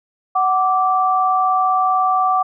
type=tone pair together; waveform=sine; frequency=746 / 1169 Hz; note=F#5 / D6; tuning=+14 / -8 cents; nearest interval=minor sixth; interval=778 cents; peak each=-16 dBFS; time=0.35-2.43 s; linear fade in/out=10 ms; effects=none